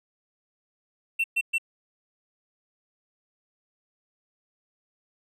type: tone bursts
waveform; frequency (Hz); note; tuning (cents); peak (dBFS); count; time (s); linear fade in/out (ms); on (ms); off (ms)
triangle; 2700; E7; +41; -20; 3; 1.19-1.583; 10; 51; 120
effects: none